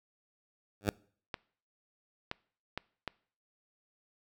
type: tone with exponential growth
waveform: 10% pulse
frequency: 101.7 Hz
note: G#2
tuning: 36 cents flat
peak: -16 dBFS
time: 0.81-0.89 s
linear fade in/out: 0 ms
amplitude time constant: 16 ms
type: clicks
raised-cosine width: 0.3 ms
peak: -19 dBFS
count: 4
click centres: 1.342 / 2.314 / 2.776 / 3.077 s
effects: noise-tail reverb RT60 0.5 s tail -24 dB re dry